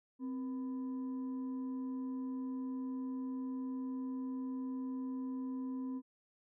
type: tone with frequency modulation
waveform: sine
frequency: 260 Hz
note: C4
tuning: 11 cents flat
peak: -37 dBFS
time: 0.19-6.02 s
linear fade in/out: 50 ms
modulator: 739 Hz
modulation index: 0.23
effects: none